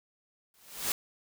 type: noise with exponential growth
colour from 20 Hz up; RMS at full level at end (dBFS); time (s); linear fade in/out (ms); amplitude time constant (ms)
white; -27; 0.54-0.92; 1; 81
effects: none